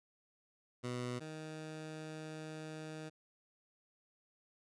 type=tone pair in turn; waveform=15% pulse; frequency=123.47 / 156.24 Hz; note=B2 / D#3; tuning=0 / +8 cents; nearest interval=major third; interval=408 cents; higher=second; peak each=-32 / -38 dBFS; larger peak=first; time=0.83-1.2 / 1.2-3.1 s; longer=second; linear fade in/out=20 ms; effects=resampled to 22050 Hz